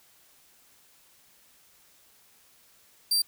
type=tone; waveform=sawtooth; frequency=4700 Hz; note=D8; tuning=1 cent sharp; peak=-19 dBFS; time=3.11-3.22 s; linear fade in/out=5 ms; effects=white hiss -60 dBFS RMS until 3.27 s